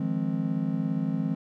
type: chord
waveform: triangle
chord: F minor seventh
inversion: third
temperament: just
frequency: 157.15 / 174.61 / 209.5 / 261.9 Hz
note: Eb3 / F3 / Ab3 / C4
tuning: +18 / 0 / +15 / +2 cents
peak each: -29 dBFS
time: 0-1.35 s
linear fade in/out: 5 ms
effects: none